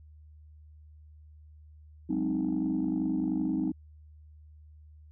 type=chord; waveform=sine; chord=Ab dominant seventh; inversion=third; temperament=equal with one note detuned; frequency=185 / 207.7 / 260.6 / 311.1 Hz; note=Gb3 / Ab3 / C4 / Eb4; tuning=0 / 0 / -7 / 0 cents; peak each=-33 / -35 / -30 / -29 dBFS; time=2.09-3.72 s; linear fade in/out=10 ms; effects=tanh soft clip ceiling -21 dBFS + added 76 Hz sine -50 dBFS peak until 5.11 s